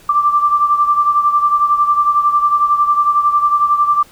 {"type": "beating tone pair", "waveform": "sine", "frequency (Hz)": [1174.7, 1185.7], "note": ["D6", "D6"], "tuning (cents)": [0, 16], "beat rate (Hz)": 11, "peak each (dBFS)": [-11, -17], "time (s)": [0.09, 4.03], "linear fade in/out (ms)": 5, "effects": ["pink hiss -45 dBFS RMS until 4.11 s"]}